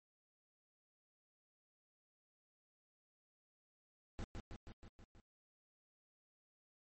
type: noise with echo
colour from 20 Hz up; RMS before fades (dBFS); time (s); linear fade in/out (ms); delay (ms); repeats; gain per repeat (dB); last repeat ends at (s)
brown; -43; 4.19-4.24; 0; 160; 6; -3; 5.2
effects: MP3 32 kbps